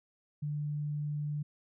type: tone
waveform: sine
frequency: 148 Hz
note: D3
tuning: 14 cents sharp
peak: -32 dBFS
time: 0.42-1.43 s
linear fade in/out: 10 ms
effects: none